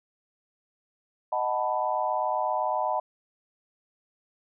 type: chord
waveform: sine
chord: B dominant seventh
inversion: first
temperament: equal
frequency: 622.3 / 740 / 880 / 987.8 Hz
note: D#5 / F#5 / A5 / B5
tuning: 0 / 0 / 0 / 0 cents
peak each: -30 dBFS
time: 1.32-3 s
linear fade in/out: 5 ms
effects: none